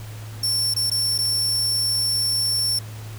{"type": "tone with dropouts", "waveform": "sawtooth", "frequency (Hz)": 5430, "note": "F8", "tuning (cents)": -50, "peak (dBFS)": -17, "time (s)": [0.43, 2.79], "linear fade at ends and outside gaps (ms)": 5, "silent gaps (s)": [[0.74, 0.763], [0.9, 0.914], [1.18, 1.186]], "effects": ["added 108 Hz sine -33 dBFS peak until 3.18 s", "pink hiss -43 dBFS RMS until 3.18 s"]}